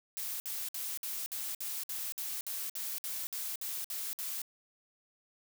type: noise bursts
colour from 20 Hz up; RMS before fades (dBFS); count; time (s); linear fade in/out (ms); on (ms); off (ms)
blue; -38; 15; 0.17-4.418; 0; 230; 57
effects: none